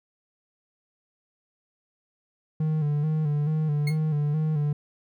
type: tone with vibrato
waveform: triangle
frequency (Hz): 151.5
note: D#3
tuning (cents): -46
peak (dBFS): -20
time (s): 2.6-4.73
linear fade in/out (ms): 5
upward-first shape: square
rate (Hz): 2.3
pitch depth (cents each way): 50
type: tone with exponential decay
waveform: 30% pulse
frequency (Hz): 2158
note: C#7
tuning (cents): -47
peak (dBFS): -26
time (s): 3.87-3.99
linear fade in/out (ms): 5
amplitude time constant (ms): 25
effects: none